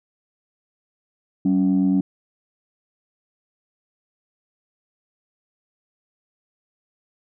sine tone pair together, 189.97 / 279.2 Hz, F#3 / C#4, +46 / +13 cents, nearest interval perfect fifth, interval 667 cents, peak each -17 dBFS, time 1.45-2.01 s, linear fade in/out 5 ms, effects tanh soft clip ceiling -11 dBFS

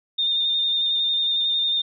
sine tone with vibrato, 3640 Hz, A#7, 42 cents flat, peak -19 dBFS, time 0.18-1.82 s, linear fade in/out 10 ms, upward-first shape square, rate 11 Hz, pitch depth 15 cents each way, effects none

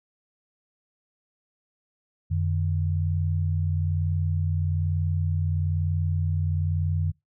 sine tone pair together, 89.6 / 150.69 Hz, F2 / D3, +45 / +45 cents, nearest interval major sixth, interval 900 cents, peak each -23 / -28 dBFS, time 2.3-7.12 s, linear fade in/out 20 ms, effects noise-tail reverb RT60 0.2 s tail -24 dB re dry

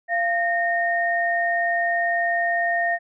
sine tone pair together, 689.6 / 1841 Hz, F5 / A#6, -22 / -22 cents, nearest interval octave + perfect fourth, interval 1700 cents, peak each -22 / -22 dBFS, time 0.08-2.99 s, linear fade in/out 50 ms, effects none

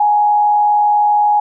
sine tone with frequency modulation, 834 Hz, G#5, 7 cents sharp, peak -9 dBFS, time 0-1.4 s, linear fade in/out 5 ms, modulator 87.6 Hz, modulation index 0.31, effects none

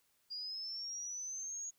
sine linear sweep, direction up, 4800 to 6700 Hz, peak -40 dBFS, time 0.3-1.71 s, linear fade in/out 20 ms, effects white hiss -75 dBFS RMS until 1.78 s

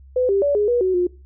sine tone with pitch steps, 504 / 395.2 / 573 / 415.1 / 483.7 / 372.8 / 356.4 Hz, B4 / G4 / D5 / G#4 / B4 / F#4 / F4, +35 / +14 / -43 / -1 / -36 / +13 / +35 cents, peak -15 dBFS, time 0.16-1.07 s, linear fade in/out 5 ms, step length 130 ms, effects noise-tail reverb RT60 0.3 s tail -21 dB re dry + added 67 Hz sine -42 dBFS peak until 1.25 s

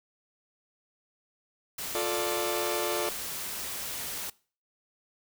white noise, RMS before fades -36 dBFS, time 1.78-4.3 s, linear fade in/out 5 ms
sawtooth chord, D minor, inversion first, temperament just, 352.4 / 440.5 / 587.3 Hz, F4 / A4 / D5, +16 / +2 / 0 cents, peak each -29 dBFS, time 1.95-3.09 s, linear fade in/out 0 ms
effects noise-tail reverb RT60 0.4 s tail -22 dB re dry

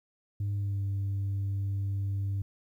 sine tone with pitch glide, 101.2 to 98.72 Hz, G#2 to G2, -44 to +13 cents, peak -26 dBFS, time 0.4-2.42 s, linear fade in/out 5 ms, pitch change -43 cents, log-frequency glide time 0.55-0.84 s, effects tanh soft clip ceiling -27 dBFS + 11-bit

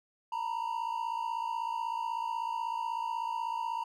triangle tone pair together, 914 / 970.2 Hz, A#5 / B5, -34 / -31 cents, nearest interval minor second, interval 103 cents, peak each -32 / -34 dBFS, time 0.32-3.84 s, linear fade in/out 5 ms, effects none

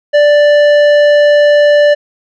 sine tone with tanh clipping, 587.3 Hz, D5, in tune, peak -6 dBFS, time 0.13-1.95 s, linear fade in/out 20 ms, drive 12 dB, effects none

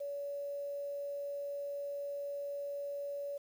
sine tone with quantisation, 568 Hz, C#5, 42 cents sharp, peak -37 dBFS, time 0-3.38 s, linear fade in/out 10 ms, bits 10, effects none

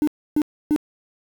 triangle tone bursts, 300.1 Hz, D4, 38 cents sharp, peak -12 dBFS, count 3, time 0.02-0.762 s, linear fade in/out 0 ms, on 54 ms, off 290 ms, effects tanh soft clip ceiling -11 dBFS + 7-bit

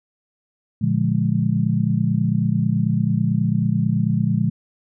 sine chord, Bb dominant seventh, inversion none, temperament just, 116.54 / 145.68 / 174.81 / 209.8 Hz, Bb2 / D3 / F3 / Ab3, 0 / -14 / +2 / +18 cents, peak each -22 dBFS, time 0.81-4.5 s, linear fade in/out 10 ms, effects none

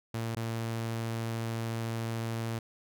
sawtooth tone with dropouts, 114.2 Hz, A#2, 35 cents flat, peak -28 dBFS, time 0.14-2.59 s, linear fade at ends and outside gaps 5 ms, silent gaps 0.351-0.365 s, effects none

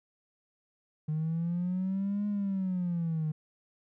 triangle linear two-way sweep, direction up then down, 152.1 to 207.7 to 152.1 Hz, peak -25 dBFS, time 1.08-3.32 s, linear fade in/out 10 ms, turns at 2.27 s, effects tanh soft clip ceiling -25 dBFS

